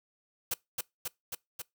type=noise with echo; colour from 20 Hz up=white; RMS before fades=-31 dBFS; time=0.51-0.54 s; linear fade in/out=5 ms; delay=270 ms; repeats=4; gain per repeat=-2 dB; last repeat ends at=1.62 s; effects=noise-tail reverb RT60 0.2 s tail -24 dB re dry